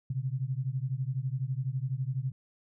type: beating tone pair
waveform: sine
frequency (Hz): 125.9 / 137.9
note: B2 / C#3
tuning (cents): +34 / -9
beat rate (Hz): 12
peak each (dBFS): -32 / -33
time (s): 0.1-2.32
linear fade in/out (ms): 5
effects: none